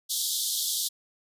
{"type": "high-pass noise", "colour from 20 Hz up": "pink", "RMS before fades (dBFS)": -28, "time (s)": [0.09, 0.89], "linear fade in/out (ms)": 20, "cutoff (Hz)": 3300, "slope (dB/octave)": 96, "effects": ["resampled to 32000 Hz"]}